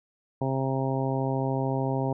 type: harmonic tone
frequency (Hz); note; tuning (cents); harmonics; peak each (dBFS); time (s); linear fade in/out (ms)
133.5; C3; +35; 1 / 2 / 3 / 4 / 5 / 6 / 7; -28 / -31 / -33 / -34 / -35 / -36 / -36; 0.41-2.13; 5
effects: none